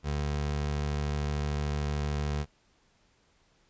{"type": "tone", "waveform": "25% pulse", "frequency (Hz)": 73.42, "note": "D2", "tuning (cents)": 0, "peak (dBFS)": -25, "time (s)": [0.03, 2.46], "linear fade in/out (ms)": 50, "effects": ["pink hiss -67 dBFS RMS until 3.69 s", "resampled to 16000 Hz"]}